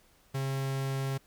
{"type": "tone", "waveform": "45% pulse", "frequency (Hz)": 135.2, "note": "C#3", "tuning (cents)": -43, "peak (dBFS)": -30, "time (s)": [0.34, 1.18], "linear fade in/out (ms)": 10, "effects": ["pink hiss -64 dBFS RMS until 1.26 s"]}